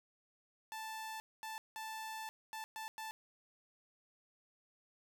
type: tone bursts at uneven times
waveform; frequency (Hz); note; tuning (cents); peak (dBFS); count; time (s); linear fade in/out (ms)
sawtooth; 880; A5; 0; -39; 6; 0.72-1.2 / 1.43-1.58 / 1.76-2.29 / 2.53-2.64 / 2.76-2.88 / 2.98-3.11; 0
effects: none